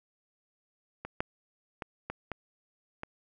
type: clicks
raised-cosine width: 0.5 ms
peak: -23 / -14 / -21 / -20 / -20 / -22 dBFS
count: 6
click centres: 1.05 / 1.205 / 1.822 / 2.1 / 2.317 / 3.034 s
effects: none